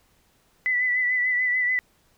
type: tone with vibrato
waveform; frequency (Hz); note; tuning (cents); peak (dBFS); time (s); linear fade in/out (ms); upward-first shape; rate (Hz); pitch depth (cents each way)
sine; 1990; B6; +13; -20; 0.66-1.79; 0; sine; 6.8; 33
effects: pink hiss -63 dBFS RMS until 2.17 s